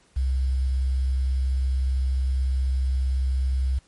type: tone with quantisation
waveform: sine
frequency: 65.41 Hz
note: C2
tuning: in tune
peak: -20 dBFS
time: 0.16-3.79 s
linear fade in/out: 10 ms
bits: 8
effects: pink hiss -60 dBFS RMS until 3.87 s + MP3 48 kbps